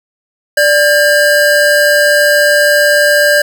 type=tone pair together; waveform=square; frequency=587.3 / 1607.3 Hz; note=D5 / G6; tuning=0 / +43 cents; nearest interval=octave + perfect fourth; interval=1743 cents; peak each=-10 dBFS; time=0.57-3.42 s; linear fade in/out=5 ms; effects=none